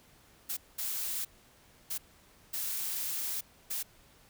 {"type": "noise bursts at uneven times", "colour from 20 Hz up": "blue", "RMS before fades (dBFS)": -35, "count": 5, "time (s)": [[0.49, 0.57], [0.78, 1.25], [1.9, 1.98], [2.53, 3.41], [3.7, 3.83]], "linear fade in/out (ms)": 10, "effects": ["pink hiss -61 dBFS RMS until 4.29 s"]}